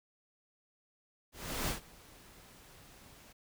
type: noise with ADSR envelope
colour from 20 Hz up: pink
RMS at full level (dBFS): -34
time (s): 1.32-3.33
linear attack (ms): 360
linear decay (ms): 120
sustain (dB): -23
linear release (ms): 11
effects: none